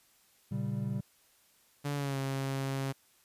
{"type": "chord", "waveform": "triangle", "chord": "G diminished", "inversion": "first", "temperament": "equal", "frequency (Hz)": [116.54, 138.59, 196], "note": ["Bb2", "Db3", "G3"], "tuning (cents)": [0, 0, 0], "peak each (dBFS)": -34, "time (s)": [0.51, 1.01], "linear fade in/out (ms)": 10}
{"type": "tone with pitch glide", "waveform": "sawtooth", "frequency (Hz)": [143.6, 135.54], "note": ["D3", "C#3"], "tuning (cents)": [-39, -39], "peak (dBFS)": -28, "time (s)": [1.84, 2.93], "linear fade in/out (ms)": 20, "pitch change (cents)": -100, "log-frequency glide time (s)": [1.95, 2.18]}
{"effects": ["white hiss -66 dBFS RMS until 3.24 s", "resampled to 32000 Hz"]}